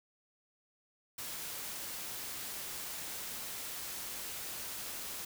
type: noise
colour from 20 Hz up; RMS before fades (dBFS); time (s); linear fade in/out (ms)
white; -42; 1.18-5.25; 5
effects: none